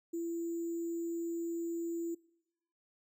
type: tone with sample-and-hold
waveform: sine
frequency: 336.4 Hz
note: E4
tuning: 35 cents sharp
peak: -34 dBFS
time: 0.13-2.15 s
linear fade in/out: 10 ms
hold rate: 7350 Hz
effects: noise-tail reverb RT60 0.8 s tail -23 dB re dry